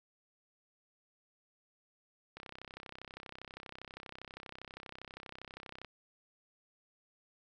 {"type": "click train", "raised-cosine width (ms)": 0.3, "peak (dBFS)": -30, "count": 114, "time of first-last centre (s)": [2.37, 5.847], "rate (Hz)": 32.5, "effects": []}